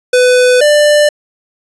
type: tone pair in turn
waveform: square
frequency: 499.4 / 592.8 Hz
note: B4 / D5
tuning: +19 / +16 cents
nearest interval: minor third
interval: 297 cents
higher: second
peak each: -6 dBFS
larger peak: neither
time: 0.13-0.61 / 0.61-1.09 s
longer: neither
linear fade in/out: 5 ms
effects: resampled to 24000 Hz + 7-bit